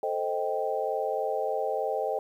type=chord; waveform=sine; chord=A half-diminished seventh; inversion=none; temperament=equal; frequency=440 / 523.3 / 622.3 / 784 Hz; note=A4 / C5 / Eb5 / G5; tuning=0 / 0 / 0 / 0 cents; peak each=-32 dBFS; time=0.03-2.19 s; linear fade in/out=2 ms; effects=10-bit